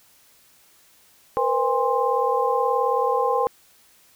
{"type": "tone cluster", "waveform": "sine", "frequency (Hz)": [472.3, 511, 811, 1049], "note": ["A#4", "C5", "G#5", "C6"], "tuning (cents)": [23, -41, -41, 4], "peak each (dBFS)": -24, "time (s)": [1.37, 3.47], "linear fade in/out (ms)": 0, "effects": ["white hiss -56 dBFS RMS until 4.15 s"]}